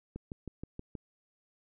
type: click train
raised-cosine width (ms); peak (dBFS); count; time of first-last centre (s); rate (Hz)
3; -27; 6; 0.16-0.952; 6.31
effects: none